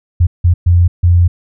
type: tone bursts at uneven times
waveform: sine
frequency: 87.31 Hz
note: F2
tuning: in tune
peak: -5 dBFS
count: 4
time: 0.2-0.27 / 0.44-0.54 / 0.66-0.88 / 1.03-1.28 s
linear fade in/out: 10 ms
effects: none